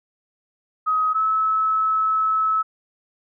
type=tone pair in turn; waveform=sine; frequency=1264 / 1298 Hz; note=D#6 / E6; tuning=+27 / -27 cents; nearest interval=unison; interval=46 cents; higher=second; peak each=-17 dBFS; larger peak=neither; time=0.86-1.14 / 1.14-2.63 s; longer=second; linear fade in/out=20 ms; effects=none